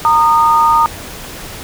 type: tone pair together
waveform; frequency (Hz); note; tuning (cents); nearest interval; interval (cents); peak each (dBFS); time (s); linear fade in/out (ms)
sine; 921 / 1229.4; A#5 / D#6; -21 / -21; perfect fourth; 500; -10; 0.05-0.86; 0
effects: pink hiss -29 dBFS RMS until 1.63 s